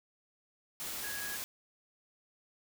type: tone in noise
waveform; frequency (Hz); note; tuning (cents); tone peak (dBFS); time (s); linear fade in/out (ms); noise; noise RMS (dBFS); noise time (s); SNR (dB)
sine; 1661.2; G#6; 0; -41; 1.04-1.36; 0; white; -40; 0.8-1.44; -4
effects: none